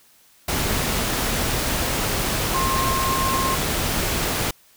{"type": "tone in noise", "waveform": "sine", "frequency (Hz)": 1064, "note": "C6", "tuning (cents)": 29, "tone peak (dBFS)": -22, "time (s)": [2.54, 3.55], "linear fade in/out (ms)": 5, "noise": "pink", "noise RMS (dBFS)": -23, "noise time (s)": [0.48, 4.51], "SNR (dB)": -2, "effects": ["white hiss -55 dBFS RMS until 4.76 s"]}